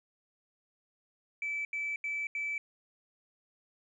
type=tone bursts; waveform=sine; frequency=2312 Hz; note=D7; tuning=28 cents flat; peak=-31 dBFS; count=4; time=1.42-2.58 s; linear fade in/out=2 ms; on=230 ms; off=80 ms; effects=tanh soft clip ceiling -28 dBFS